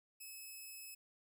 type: tone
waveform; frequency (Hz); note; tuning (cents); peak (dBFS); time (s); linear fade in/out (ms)
5% pulse; 2585; E7; -34; -40; 0.2-0.95; 10
effects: none